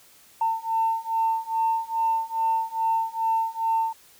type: beating tone pair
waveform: sine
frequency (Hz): 899 / 901.4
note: A5 / A5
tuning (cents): +37 / +42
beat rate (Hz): 2.4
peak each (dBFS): -25 / -24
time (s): 0.41-3.93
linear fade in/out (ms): 5
effects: tanh soft clip ceiling -14 dBFS + white hiss -54 dBFS RMS until 4.19 s